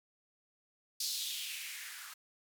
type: noise with band-pass filter sweep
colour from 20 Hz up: violet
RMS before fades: -41 dBFS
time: 1-2.14 s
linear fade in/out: 5 ms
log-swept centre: 4800 to 1300 Hz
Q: 3.1
effects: none